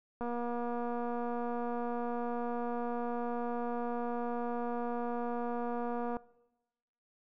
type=click train; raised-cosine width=1 ms; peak=-25 dBFS; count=1425; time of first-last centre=0.21-6.168 s; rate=239 Hz; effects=noise-tail reverb RT60 1.0 s tail -21 dB re dry